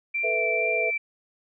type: tone with vibrato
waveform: sine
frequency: 2349 Hz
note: D7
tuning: in tune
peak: -24 dBFS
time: 0.14-0.98 s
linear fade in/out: 10 ms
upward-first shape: sine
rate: 2.2 Hz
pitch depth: 11 cents each way
type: chord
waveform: sine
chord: A suspended second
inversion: none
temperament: equal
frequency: 440 / 493.9 / 659.3 Hz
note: A4 / B4 / E5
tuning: 0 / 0 / 0 cents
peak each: -30 / -30 / -28 dBFS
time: 0.23-0.91 s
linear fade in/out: 20 ms
effects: none